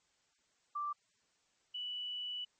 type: tone pair in turn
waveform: sine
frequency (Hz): 1174.7 / 2960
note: D6 / F#7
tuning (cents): 0 / 0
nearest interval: octave + major third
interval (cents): 1600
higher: second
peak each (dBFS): -35 / -38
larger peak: first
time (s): 0.75-0.93 / 1.74-2.45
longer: second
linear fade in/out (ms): 10
effects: white hiss -75 dBFS RMS until 2.59 s + MP3 32 kbps